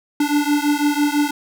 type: beating tone pair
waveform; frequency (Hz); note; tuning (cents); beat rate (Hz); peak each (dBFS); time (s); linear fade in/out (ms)
square; 290.2 / 296.2; D4 / D4; -21 / +15; 6; -19 / -20; 0.2-1.31; 5
effects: none